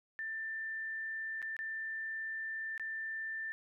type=tone with dropouts; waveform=sine; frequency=1781 Hz; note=A6; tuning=21 cents sharp; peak=-37 dBFS; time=0.19-3.52 s; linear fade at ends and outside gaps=0 ms; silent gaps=1.418-1.426 / 1.566-1.59 / 2.778-2.797 s; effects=none